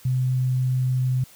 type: tone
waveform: sine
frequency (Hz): 128.1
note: C3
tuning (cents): -36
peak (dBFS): -19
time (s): 0.05-1.24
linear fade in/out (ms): 5
effects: white hiss -50 dBFS RMS until 1.35 s